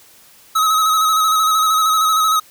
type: tone with vibrato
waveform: square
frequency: 1277 Hz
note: D#6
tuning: 45 cents sharp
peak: -13 dBFS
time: 0.55-2.4 s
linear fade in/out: 10 ms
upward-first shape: square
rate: 13 Hz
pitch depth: 26 cents each way
effects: white hiss -47 dBFS RMS until 2.5 s